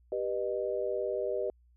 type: chord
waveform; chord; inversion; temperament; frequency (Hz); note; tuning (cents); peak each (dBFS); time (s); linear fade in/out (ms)
sine; G augmented; none; just; 392 / 490 / 612.5; G4 / B4 / D#5; 0 / -14 / -27; -34 / -34 / -34; 0.12-1.5; 2
effects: added 60 Hz sine -60 dBFS peak until 1.76 s